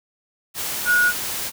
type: tone in noise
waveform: sine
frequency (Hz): 1452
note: F#6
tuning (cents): -33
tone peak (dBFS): -14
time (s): 0.85-1.13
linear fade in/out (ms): 50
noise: white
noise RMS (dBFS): -27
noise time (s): 0.54-1.52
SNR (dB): +10
effects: none